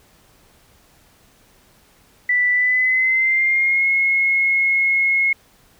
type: tone with pitch glide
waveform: sine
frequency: 1975.5 to 2167 Hz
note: B6 to C#7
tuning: 0 to -40 cents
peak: -14 dBFS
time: 2.29-5.33 s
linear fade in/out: 5 ms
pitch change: +160 cents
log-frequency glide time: 2.52-3.87 s
effects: pink hiss -54 dBFS RMS until 5.79 s